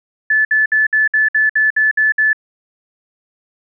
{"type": "tone bursts", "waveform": "sine", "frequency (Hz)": 1737, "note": "A6", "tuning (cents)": -23, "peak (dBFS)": -10, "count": 10, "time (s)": [0.3, 2.331], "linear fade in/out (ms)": 5, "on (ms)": 150, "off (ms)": 59, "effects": []}